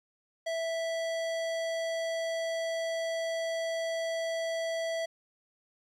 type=tone; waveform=square; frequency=658 Hz; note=E5; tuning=3 cents flat; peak=-31 dBFS; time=0.46-5.06 s; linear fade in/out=10 ms; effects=low-pass 7000 Hz 12 dB/octave + 10-bit

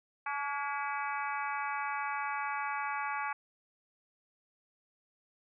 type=harmonic tone with a mistuned harmonic; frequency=284.8 Hz; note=C#4; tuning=47 cents sharp; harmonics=3 / 4 / 5 / 6 / 7 / 8 / 9; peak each=-37 / -38 / -41 / -42 / -45 / -43 / -48 dBFS; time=0.26-3.33 s; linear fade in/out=5 ms; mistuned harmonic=6; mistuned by=-57 cents; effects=none

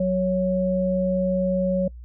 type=tone pair together; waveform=sine; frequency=185.01 / 554.4 Hz; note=F#3 / C#5; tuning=0 / 0 cents; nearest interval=octave + perfect fifth; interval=1900 cents; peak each=-22 dBFS; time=0-1.88 s; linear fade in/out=5 ms; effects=noise-tail reverb RT60 0.1 s tail -26 dB re dry + added 60 Hz sine -37 dBFS peak until 2.04 s

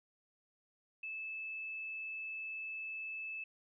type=tone; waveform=sine; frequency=2618 Hz; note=E7; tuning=13 cents flat; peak=-40 dBFS; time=1.03-3.44 s; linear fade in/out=5 ms; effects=none

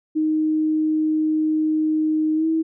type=tone with pitch glide; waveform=sine; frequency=311.1 to 321.7 Hz; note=D#4 to E4; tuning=0 to -42 cents; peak=-17 dBFS; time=0.15-2.63 s; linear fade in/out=20 ms; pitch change=+58 cents; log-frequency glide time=2.35-2.46 s; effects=none

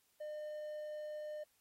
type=tone; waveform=triangle; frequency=605 Hz; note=D#5; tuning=49 cents flat; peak=-40 dBFS; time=0.2-1.44 s; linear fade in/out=10 ms; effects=white hiss -75 dBFS RMS until 1.6 s + AAC 48 kbps

